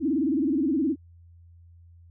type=tone with vibrato; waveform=sine; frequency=291.7 Hz; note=D4; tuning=12 cents flat; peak=-21 dBFS; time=0-0.96 s; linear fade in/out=50 ms; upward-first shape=sine; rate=19 Hz; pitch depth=230 cents each way; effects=added 85 Hz sine -49 dBFS peak until 2.1 s